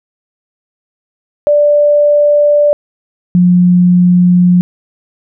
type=tone pair in turn; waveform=sine; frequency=587.3 / 178.38 Hz; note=D5 / F3; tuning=0 / +37 cents; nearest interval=octave + major sixth; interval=2063 cents; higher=first; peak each=-5 / -4 dBFS; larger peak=second; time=1.47-2.73 / 3.35-4.61 s; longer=neither; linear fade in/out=0 ms; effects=none